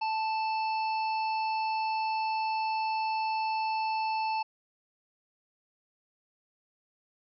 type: harmonic tone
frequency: 880 Hz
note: A5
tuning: in tune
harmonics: 1 / 3 / 5 / 6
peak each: -28 / -38 / -43 / -49 dBFS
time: 0.01-4.43 s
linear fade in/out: 10 ms
effects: none